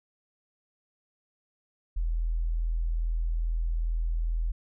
sine tone, 41.2 Hz, E1, in tune, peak -25 dBFS, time 1.96-4.52 s, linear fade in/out 10 ms, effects none

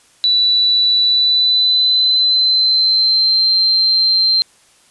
sine tone with pitch glide, 3957 to 4139 Hz, B7 to C8, +3 to -20 cents, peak -10 dBFS, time 0.24-4.42 s, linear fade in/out 0 ms, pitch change +77 cents, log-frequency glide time 1.03-3.42 s, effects white hiss -51 dBFS RMS until 4.9 s + resampled to 24000 Hz

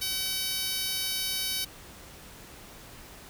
10% pulse tone with high-pass filter, 760 Hz, F#5, 46 cents sharp, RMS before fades -31 dBFS, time 0.01-1.65 s, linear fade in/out 10 ms, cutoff 4400 Hz, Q 0.73, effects pink hiss -48 dBFS RMS until 3.29 s

